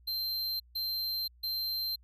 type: tone bursts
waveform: square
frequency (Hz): 4136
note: C8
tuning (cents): -21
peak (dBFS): -32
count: 3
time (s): 0.07-1.96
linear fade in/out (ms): 10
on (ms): 530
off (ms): 150
effects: added 60 Hz sine -57 dBFS peak until 2.03 s